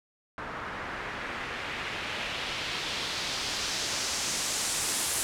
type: noise with low-pass filter sweep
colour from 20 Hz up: white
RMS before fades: -33 dBFS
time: 0.38-5.23 s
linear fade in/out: 0 ms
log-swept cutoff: 1300 to 10000 Hz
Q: 1.4
effects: none